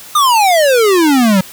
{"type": "exponential sweep", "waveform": "square", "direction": "down", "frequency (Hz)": [1244.5, 182.2], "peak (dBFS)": -8, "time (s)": [0.15, 1.41], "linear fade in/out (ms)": 5, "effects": ["white hiss -34 dBFS RMS until 1.52 s"]}